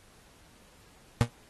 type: tone with exponential decay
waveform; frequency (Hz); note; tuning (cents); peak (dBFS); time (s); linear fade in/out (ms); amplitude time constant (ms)
35% pulse; 118.3; A#2; +26; -14; 1.21-1.3; 0; 19
effects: pink hiss -59 dBFS RMS until 1.49 s + AAC 32 kbps